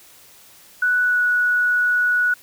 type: tone with pitch glide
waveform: sine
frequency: 1480 to 1468.1 Hz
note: F#6 to F#6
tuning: 0 to -14 cents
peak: -15 dBFS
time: 0.82-2.34 s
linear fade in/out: 5 ms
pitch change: -14 cents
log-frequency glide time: 1.03-1.21 s
effects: white hiss -48 dBFS RMS until 2.42 s